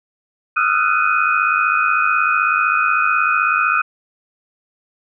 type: tone cluster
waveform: sine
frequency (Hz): 1237 / 1330 / 1386 / 1485 / 2498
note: D#6 / E6 / F6 / F#6 / D#7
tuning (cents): -10 / +15 / -14 / +6 / +6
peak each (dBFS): -20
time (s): 0.56-3.82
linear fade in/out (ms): 10
effects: none